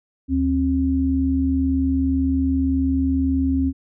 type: tone pair together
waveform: sine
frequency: 75.1 / 267.2 Hz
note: D2 / C4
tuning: +39 / +36 cents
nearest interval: octave + minor seventh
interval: 2197 cents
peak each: -22 / -18 dBFS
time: 0.28-3.73 s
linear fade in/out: 50 ms
effects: none